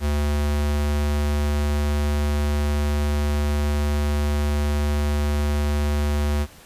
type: tone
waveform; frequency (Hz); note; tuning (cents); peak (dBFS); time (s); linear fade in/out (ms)
square; 73.42; D2; 0; -20; 0-6.47; 50
effects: pink hiss -47 dBFS RMS until 6.65 s + resampled to 32000 Hz